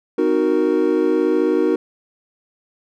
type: chord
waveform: triangle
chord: C half-diminished seventh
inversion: none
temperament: equal with one note detuned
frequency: 257.9 / 311.1 / 370 / 466.2 Hz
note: C4 / Eb4 / Gb4 / Bb4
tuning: -25 / 0 / 0 / 0 cents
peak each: -23 / -17 / -17 / -18 dBFS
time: 0.18-1.76 s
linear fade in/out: 5 ms
effects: none